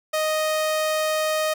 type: tone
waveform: sawtooth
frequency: 622.3 Hz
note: D#5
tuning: in tune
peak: -17 dBFS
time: 0.13-1.54 s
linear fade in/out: 10 ms
effects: none